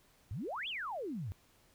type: exponential two-way sweep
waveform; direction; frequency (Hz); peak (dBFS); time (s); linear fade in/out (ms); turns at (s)
sine; up then down; 84.3 to 3520 to 84.3; -37; 0.31-1.32; 0; 0.68
effects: pink hiss -67 dBFS RMS until 1.74 s